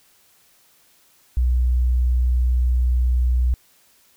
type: tone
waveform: sine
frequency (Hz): 61.74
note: B1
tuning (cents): 0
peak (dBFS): -15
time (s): 1.37-3.54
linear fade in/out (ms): 0
effects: white hiss -57 dBFS RMS until 4.16 s